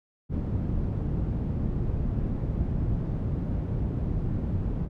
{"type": "low-pass noise", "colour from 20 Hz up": "white", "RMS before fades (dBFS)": -28, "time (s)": [0.29, 4.89], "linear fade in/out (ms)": 50, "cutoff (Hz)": 140, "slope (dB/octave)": 12, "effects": []}